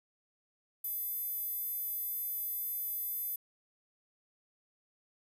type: tone with high-pass filter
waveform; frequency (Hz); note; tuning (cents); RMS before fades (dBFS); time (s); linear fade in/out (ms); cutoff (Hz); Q
square; 706; F5; +19; -37; 0.84-3.36; 5; 12000; 8.2
effects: none